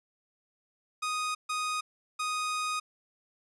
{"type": "tone bursts at uneven times", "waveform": "sawtooth", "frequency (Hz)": 1244.5, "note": "D#6", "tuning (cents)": 0, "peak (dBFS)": -26, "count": 3, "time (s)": [[1.02, 1.35], [1.49, 1.81], [2.19, 2.8]], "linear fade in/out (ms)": 10, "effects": ["resampled to 24000 Hz"]}